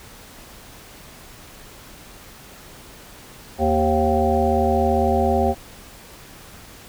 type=harmonic tone with a mistuned harmonic; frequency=77.8 Hz; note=D#2; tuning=in tune; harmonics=1 / 3 / 5 / 7 / 9 / 10; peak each=-23 / -23 / -23 / -23 / -23 / -23 dBFS; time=3.58-5.55 s; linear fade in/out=50 ms; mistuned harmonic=7; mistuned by=-17 cents; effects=pink hiss -43 dBFS RMS until 6.88 s

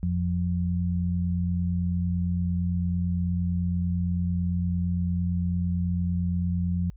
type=tone pair together; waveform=sine; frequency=87.31 / 176.19 Hz; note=F2 / F3; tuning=0 / +16 cents; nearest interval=octave; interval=1216 cents; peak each=-26 dBFS; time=0.03-6.9 s; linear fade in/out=0 ms; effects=added 50 Hz sine -45 dBFS peak until 6.96 s

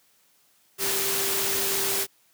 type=tone in noise; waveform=sine; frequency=392 Hz; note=G4; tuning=in tune; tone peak=-33 dBFS; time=0.78-2.07 s; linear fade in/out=50 ms; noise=white; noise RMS=-26 dBFS; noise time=0.78-2.07 s; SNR=-10 dB; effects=white hiss -63 dBFS RMS until 2.33 s + high-pass 100 Hz 12 dB/octave

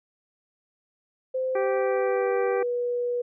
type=tone with pitch glide; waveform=sine; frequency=518 to 486.1 Hz; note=C5 to B4; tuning=-17 to -28 cents; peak=-24 dBFS; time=1.34-3.22 s; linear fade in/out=10 ms; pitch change=-111 cents; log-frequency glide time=1.74-2.31 s
type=harmonic tone; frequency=390 Hz; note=G4; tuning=9 cents flat; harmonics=1 / 2 / 3 / 4 / 5 / 6; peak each=-26 / -32 / -36 / -38 / -40 / -42 dBFS; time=1.55-2.63 s; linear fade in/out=5 ms
effects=none

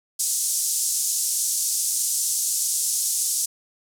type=band-pass noise; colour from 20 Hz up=pink; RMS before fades=-24 dBFS; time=0.19-3.46 s; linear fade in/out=10 ms; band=6200 to 11000 Hz; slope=24 dB/octave; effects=none

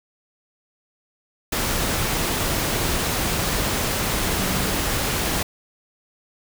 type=tone in noise; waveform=sine; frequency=190 Hz; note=F#3; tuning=46 cents sharp; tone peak=-29 dBFS; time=4.39-4.74 s; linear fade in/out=5 ms; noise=pink; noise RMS=-23 dBFS; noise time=1.52-5.43 s; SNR=-9 dB; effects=none

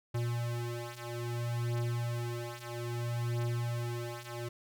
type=beating tone pair; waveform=square; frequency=118.6 / 119.21 Hz; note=A#2 / A#2; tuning=+30 / +39 cents; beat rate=0.61 Hz; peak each=-38 / -36 dBFS; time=0.14-4.49 s; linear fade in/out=10 ms; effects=none

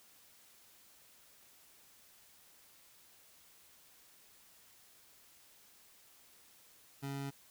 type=tone; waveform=25% pulse; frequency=138.59 Hz; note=C#3; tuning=in tune; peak=-35 dBFS; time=7.02-7.31 s; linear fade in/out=20 ms; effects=white hiss -63 dBFS RMS until 7.5 s

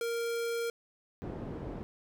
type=tone; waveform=square; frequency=465.9 Hz; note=A#4; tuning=1 cent flat; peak=-32 dBFS; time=0.01-0.7 s; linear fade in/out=2 ms
type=low-pass noise; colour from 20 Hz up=white; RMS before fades=-40 dBFS; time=1.22-1.83 s; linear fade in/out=0 ms; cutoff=370 Hz; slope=12 dB/octave
effects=none

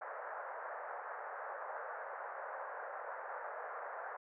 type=band-pass noise; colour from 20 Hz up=pink; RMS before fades=-45 dBFS; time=0.01-4.17 s; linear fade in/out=10 ms; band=510 to 1700 Hz; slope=48 dB/octave; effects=none

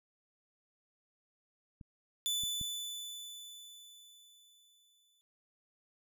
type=clicks; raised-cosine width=5 ms; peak=-37 / -37 / -32 dBFS; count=3; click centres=1.812 / 2.436 / 2.613 s
type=tone with exponential decay; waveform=sawtooth; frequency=3491 Hz; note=A7; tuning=14 cents flat; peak=-28 dBFS; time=2.26-5.21 s; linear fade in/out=0 ms; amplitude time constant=640 ms
effects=none

